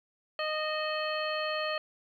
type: harmonic tone with a mistuned harmonic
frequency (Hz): 617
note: D#5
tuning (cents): -15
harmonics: 1 / 2 / 3 / 4 / 5 / 7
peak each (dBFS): -33 / -36 / -38 / -39 / -40 / -41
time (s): 0.39-1.78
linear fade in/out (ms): 2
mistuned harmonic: 4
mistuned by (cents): +67
effects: 11-bit